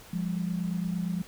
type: tone pair together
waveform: sine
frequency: 174.61 / 203.3 Hz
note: F3 / G#3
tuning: 0 / -37 cents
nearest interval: minor third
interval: 263 cents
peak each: -29 / -33 dBFS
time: 0.13-1.22 s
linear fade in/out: 5 ms
effects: pink hiss -50 dBFS RMS until 1.27 s